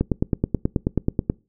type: click train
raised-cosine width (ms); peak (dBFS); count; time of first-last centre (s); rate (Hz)
3; -6; 13; 0.01-1.299; 9.31
effects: noise-tail reverb RT60 0.3 s tail -24 dB re dry